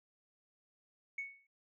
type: tone with exponential decay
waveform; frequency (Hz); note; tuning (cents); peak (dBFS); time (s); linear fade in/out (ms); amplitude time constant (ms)
sine; 2217; C#7; 0; -34; 1.18-1.47; 5; 61
effects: tanh soft clip ceiling -32 dBFS